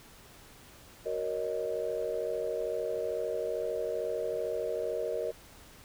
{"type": "chord", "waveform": "sine", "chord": "D# minor seventh", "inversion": "first", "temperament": "just", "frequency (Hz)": [373.4, 466.7, 560, 622.3], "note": ["F#4", "A#4", "C#5", "D#5"], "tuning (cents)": [16, 2, 18, 0], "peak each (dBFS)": [-39, -33, -38, -35], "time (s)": [1.05, 5.32], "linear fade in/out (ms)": 20, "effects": ["tanh soft clip ceiling -20 dBFS", "pink hiss -54 dBFS RMS until 5.84 s"]}